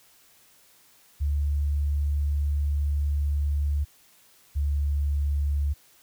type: tone pair in turn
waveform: sine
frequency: 72.4 / 71.9 Hz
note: D2 / D2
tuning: -24 / -36 cents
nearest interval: unison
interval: 12 cents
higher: first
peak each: -22 dBFS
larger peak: neither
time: 1.2-3.85 / 4.55-5.74 s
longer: first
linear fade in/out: 20 ms
effects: white hiss -58 dBFS RMS until 6.02 s